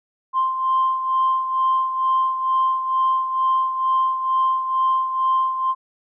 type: beating tone pair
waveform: sine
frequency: 1047 / 1049.2 Hz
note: C6 / C6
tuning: +1 / +4 cents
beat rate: 2.2 Hz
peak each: -17 / -24 dBFS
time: 0.33-5.75 s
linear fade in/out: 50 ms
effects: tanh soft clip ceiling -11 dBFS